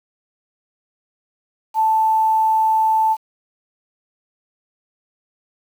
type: tone with quantisation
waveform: sine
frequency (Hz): 880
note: A5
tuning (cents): 0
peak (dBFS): -13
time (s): 1.74-3.17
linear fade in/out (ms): 50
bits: 7
effects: none